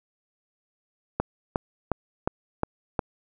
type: click train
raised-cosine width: 1 ms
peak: -9 dBFS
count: 6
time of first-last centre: 1.2-2.992 s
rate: 2.79 Hz
effects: none